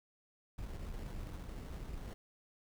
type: noise with sample-and-hold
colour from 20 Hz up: brown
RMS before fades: -44 dBFS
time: 0.58-2.14 s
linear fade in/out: 5 ms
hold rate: 2450 Hz
effects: none